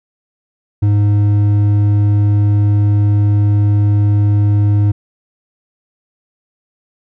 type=tone with hard clipping; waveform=triangle; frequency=103 Hz; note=G#2; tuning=14 cents flat; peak=-10 dBFS; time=0.82-4.92 s; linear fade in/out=10 ms; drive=9 dB; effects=none